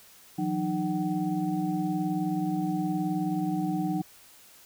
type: tone cluster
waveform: sine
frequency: 163.2 / 182.2 / 306.7 / 756 Hz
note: E3 / F#3 / D#4 / F#5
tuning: -17 / -26 / -25 / +37 cents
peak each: -35 / -30 / -29 / -35 dBFS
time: 0.38-4.02 s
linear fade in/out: 10 ms
effects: white hiss -54 dBFS RMS until 4.65 s